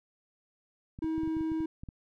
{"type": "clicks", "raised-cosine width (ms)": 5, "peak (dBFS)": -30, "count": 11, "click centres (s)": [0.989, 1.044, 1.18, 1.234, 1.276, 1.368, 1.409, 1.518, 1.605, 1.835, 1.888]}
{"type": "tone", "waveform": "triangle", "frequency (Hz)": 319.4, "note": "D#4", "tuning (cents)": 45, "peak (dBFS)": -27, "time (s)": [1.02, 1.66], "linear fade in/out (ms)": 5}
{"effects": []}